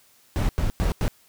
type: noise bursts at uneven times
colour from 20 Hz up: brown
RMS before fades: -22 dBFS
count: 4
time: 0.36-0.49 / 0.58-0.7 / 0.8-0.92 / 1.01-1.08 s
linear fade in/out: 0 ms
effects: white hiss -58 dBFS RMS until 1.28 s